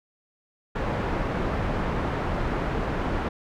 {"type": "low-pass noise", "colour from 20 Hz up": "pink", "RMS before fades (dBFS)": -27, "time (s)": [0.75, 3.29], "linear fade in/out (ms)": 10, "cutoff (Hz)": 1500, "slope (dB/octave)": 12, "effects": []}